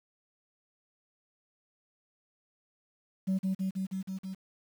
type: tone with echo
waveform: sine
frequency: 190 Hz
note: F#3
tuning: 46 cents sharp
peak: -23 dBFS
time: 3.27-3.39 s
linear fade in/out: 20 ms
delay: 160 ms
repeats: 6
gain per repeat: -2 dB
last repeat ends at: 4.35 s
effects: tanh soft clip ceiling -25 dBFS + 9-bit